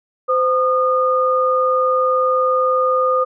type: tone pair together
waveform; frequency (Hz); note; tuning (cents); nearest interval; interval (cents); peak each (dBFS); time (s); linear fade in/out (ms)
sine; 514.5 / 1222; C5 / D#6; -29 / -32; octave + minor third; 1497; -16; 0.28-3.25; 20
effects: none